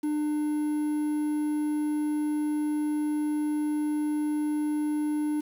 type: tone with quantisation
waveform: triangle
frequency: 300 Hz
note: D4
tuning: 37 cents sharp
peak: -23 dBFS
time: 0.03-5.41 s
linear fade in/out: 10 ms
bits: 8
effects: none